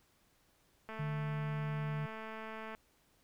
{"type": "click train", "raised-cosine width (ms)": 0.5, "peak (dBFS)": -31, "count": 410, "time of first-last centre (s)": [0.89, 2.749], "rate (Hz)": 220}
{"type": "tone", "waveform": "sine", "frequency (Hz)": 150, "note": "D3", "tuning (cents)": 37, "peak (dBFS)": -35, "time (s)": [0.99, 2.06], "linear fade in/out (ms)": 5}
{"effects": ["pink hiss -71 dBFS RMS until 3.23 s"]}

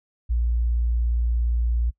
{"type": "tone", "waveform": "sine", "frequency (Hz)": 58.6, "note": "A#1", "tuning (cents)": 10, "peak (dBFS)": -19, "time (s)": [0.29, 1.91], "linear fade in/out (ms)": 20, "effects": ["noise-tail reverb RT60 0.1 s tail -23 dB re dry"]}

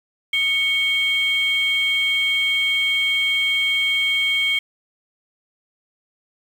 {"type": "tone pair together", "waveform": "sine", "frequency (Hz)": [2220, 3195], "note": ["C#7", "G7"], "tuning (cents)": [2, 32], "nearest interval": "tritone", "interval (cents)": 630, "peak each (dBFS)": [-18, -19], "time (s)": [0.33, 4.59], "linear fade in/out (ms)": 5, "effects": ["tanh soft clip ceiling -12 dBFS", "7-bit"]}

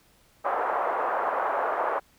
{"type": "band-pass noise", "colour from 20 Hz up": "pink", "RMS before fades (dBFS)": -27, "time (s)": [0.44, 2], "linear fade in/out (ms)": 20, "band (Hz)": [540, 1300], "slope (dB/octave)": 24, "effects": ["pink hiss -61 dBFS RMS until 2.18 s"]}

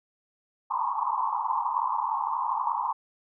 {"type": "band-pass noise", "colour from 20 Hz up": "white", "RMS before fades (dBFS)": -28, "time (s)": [0.7, 2.93], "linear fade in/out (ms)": 10, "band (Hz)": [850, 1100], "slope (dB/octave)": 96, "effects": []}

